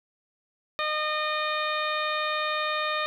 harmonic tone, 611 Hz, D#5, 32 cents flat, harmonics 1 / 2 / 3 / 4 / 5 / 6 / 7, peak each -32 / -29 / -33 / -34 / -41 / -35 / -42 dBFS, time 0.79-3.06 s, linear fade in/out 0 ms, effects 10-bit

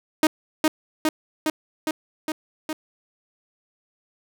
sawtooth tone with echo, 311.1 Hz, D#4, in tune, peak -10 dBFS, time 0.23-0.27 s, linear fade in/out 2 ms, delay 410 ms, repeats 6, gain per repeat -2 dB, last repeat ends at 2.73 s, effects none

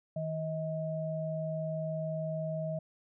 sine tone pair together, 158.75 / 635 Hz, D#3 / D#5, +35 / +35 cents, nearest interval 2 octaves, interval 2400 cents, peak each -35 / -35 dBFS, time 0.16-2.79 s, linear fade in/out 5 ms, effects none

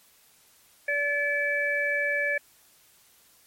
harmonic tone, 576 Hz, D5, 34 cents flat, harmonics 1 / 3 / 4, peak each -30 / -26 / -29 dBFS, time 0.88-2.38 s, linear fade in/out 5 ms, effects white hiss -59 dBFS RMS until 3.46 s + MP3 64 kbps

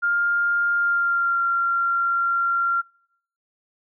sine tone with pitch glide, 1404 to 1379.1 Hz, F6 to F6, +9 to -22 cents, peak -18 dBFS, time 0.02-2.82 s, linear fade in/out 20 ms, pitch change -31 cents, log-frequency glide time 0.75-1.43 s, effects noise-tail reverb RT60 0.7 s tail -26 dB re dry

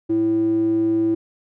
square tone with band-pass filter, 110 Hz, A2, in tune, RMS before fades -19 dBFS, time 0.09-1.15 s, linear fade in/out 10 ms, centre 330 Hz, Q 8.8, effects none

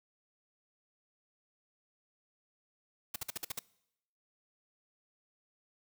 white noise bursts, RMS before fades -37 dBFS, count 7, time 3.14-3.592 s, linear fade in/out 5 ms, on 20 ms, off 52 ms, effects noise-tail reverb RT60 0.8 s tail -22 dB re dry

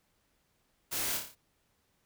white noise with echo, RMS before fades -35 dBFS, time 0.91-1.18 s, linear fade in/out 20 ms, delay 29 ms, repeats 6, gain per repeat -4 dB, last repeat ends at 1.354 s, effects pink hiss -74 dBFS RMS until 2.05 s

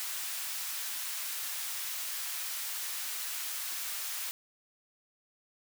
white high-pass noise, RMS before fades -37 dBFS, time 0-4.31 s, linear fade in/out 0 ms, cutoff 1100 Hz, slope 12 dB/octave, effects none

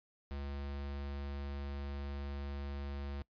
square tone, 70.4 Hz, C#2, 27 cents sharp, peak -40 dBFS, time 0.31-3.22 s, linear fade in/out 0 ms, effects noise-tail reverb RT60 0.1 s tail -23 dB re dry + resampled to 11025 Hz

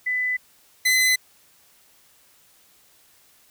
sine / sawtooth tone pair in turn, 2000 / 2026 Hz, B6 / B6, +21 / +44 cents, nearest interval unison, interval 23 cents, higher second, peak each -21 / -13 dBFS, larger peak second, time 0.06-0.37 / 0.85-1.16 s, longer neither, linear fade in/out 10 ms, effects white hiss -57 dBFS RMS until 3.5 s

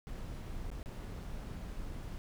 brown noise with dropouts, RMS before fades -42 dBFS, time 0.07-2.18 s, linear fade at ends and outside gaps 0 ms, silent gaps 0.702-0.715 / 0.829-0.859 / 1.229-1.234 s, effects none

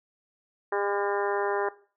harmonic tone with a mistuned harmonic, 202 Hz, G#3, 48 cents flat, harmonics 2 / 3 / 4 / 5 / 6 / 7 / 8 / 9, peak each -28 / -35 / -32 / -34 / -38 / -38 / -38 / -38 dBFS, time 0.72-1.69 s, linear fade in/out 5 ms, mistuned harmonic 6, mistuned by -26 cents, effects noise-tail reverb RT60 0.4 s tail -18 dB re dry

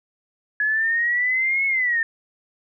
sine exponential two-way sweep, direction up then down, 1691 to 2200 to 1791 Hz, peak -18 dBFS, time 0.6-2.03 s, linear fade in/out 2 ms, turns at 1.66 s, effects none

